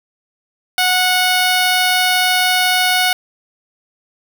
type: tone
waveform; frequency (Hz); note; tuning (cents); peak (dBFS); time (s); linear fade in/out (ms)
10% pulse; 734; F#5; -14; -4; 0.78-3.13; 2
effects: 7-bit